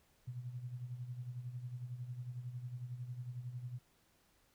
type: tone with tremolo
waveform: sine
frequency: 123.47 Hz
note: B2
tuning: in tune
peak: -39 dBFS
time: 0.27-3.79 s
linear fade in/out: 10 ms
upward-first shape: sine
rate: 11 Hz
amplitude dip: 65%
effects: pink hiss -72 dBFS RMS until 4.54 s